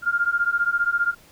sine beating tone pair, 1396.9 / 1411.9 Hz, F6 / F6, 0 / +18 cents, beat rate 15 Hz, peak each -22 dBFS, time 0.02-1.15 s, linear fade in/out 50 ms, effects pink hiss -52 dBFS RMS until 1.31 s

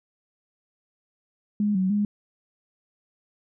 sine tone with pitch steps, 207.7 / 187.7 / 206.5 Hz, G#3 / F#3 / G#3, 0 / +25 / -10 cents, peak -20 dBFS, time 1.6-2.05 s, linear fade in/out 2 ms, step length 150 ms, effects none

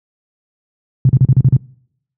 sine tone bursts, 130.3 Hz, C3, 7 cents flat, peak -5 dBFS, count 7, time 1.05-1.566 s, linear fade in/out 2 ms, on 42 ms, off 37 ms, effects noise-tail reverb RT60 0.7 s tail -25 dB re dry + high-pass 60 Hz 12 dB/octave

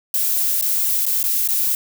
violet noise with dropouts, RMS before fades -19 dBFS, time 0.14-1.75 s, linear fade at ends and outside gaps 1 ms, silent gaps 0.613-0.624 / 1.055-1.064 / 1.229-1.239 / 1.476-1.487 s, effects none

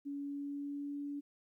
sine tone with pitch glide, 283.1 to 286.4 Hz, C#4 to D4, +37 to -43 cents, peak -38 dBFS, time 0.05-1.21 s, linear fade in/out 20 ms, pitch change +20 cents, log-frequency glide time 0.2-0.99 s, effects 13-bit

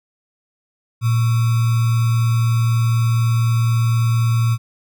sine tone with sample-and-hold, 115.5 Hz, A#2, 16 cents flat, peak -13 dBFS, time 1.01-4.58 s, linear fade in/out 50 ms, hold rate 1225 Hz, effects none

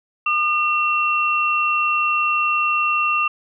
sine tone pair together, 1211.6 / 2720 Hz, D#6 / F7, -46 / -46 cents, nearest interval octave + major second, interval 1400 cents, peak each -19 dBFS, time 0.26-3.28 s, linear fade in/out 5 ms, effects none

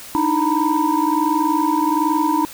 sine tone cluster, 297.6 / 319 / 920 / 982 Hz, D4 / D#4 / A#5 / B5, +23 / +43 / -23 / -10 cents, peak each -20 dBFS, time 0.15-2.45 s, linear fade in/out 0 ms, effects tanh soft clip ceiling -7 dBFS + white hiss -37 dBFS RMS until 2.53 s

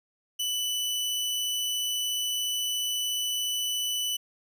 sawtooth tone, 2981 Hz, F#7, 12 cents sharp, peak -24 dBFS, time 0.39-4.17 s, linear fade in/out 10 ms, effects none

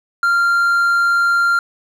triangle tone, 1389 Hz, F6, 10 cents flat, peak -10 dBFS, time 0.23-1.59 s, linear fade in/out 2 ms, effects none

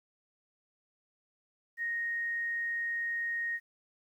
sine tone, 1864.7 Hz, A#6, in tune, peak -31 dBFS, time 1.77-3.6 s, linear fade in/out 50 ms, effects 11-bit

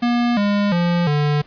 square tone with pitch steps, 239.7 / 203.9 / 173.46 / 147.55 Hz, A#3 / G#3 / F3 / D3, +48 / -32 / -11 / +8 cents, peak -16 dBFS, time 0.02-1.42 s, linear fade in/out 10 ms, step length 350 ms, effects pink hiss -49 dBFS RMS until 1.46 s + resampled to 11025 Hz

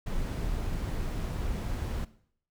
brown noise, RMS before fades -32 dBFS, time 0.06-2.05 s, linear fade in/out 10 ms, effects noise-tail reverb RT60 0.6 s tail -17 dB re dry

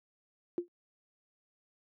sine tone with exponential decay, 349.2 Hz, F4, in tune, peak -25 dBFS, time 0.58-0.68 s, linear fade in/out 0 ms, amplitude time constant 20 ms, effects high-pass 200 Hz 12 dB/octave

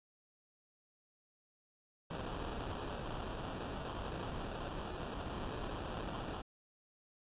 pink noise with sample-and-hold, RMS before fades -42 dBFS, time 2.1-6.42 s, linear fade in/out 10 ms, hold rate 2100 Hz, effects resampled to 8000 Hz

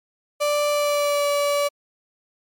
35% pulse tone with pitch glide, 587.3 to 575.5 Hz, D5 to D5, 0 to -35 cents, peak -17 dBFS, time 0.4-1.69 s, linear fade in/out 20 ms, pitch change -35 cents, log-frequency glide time 0.7-1.27 s, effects MP3 96 kbps

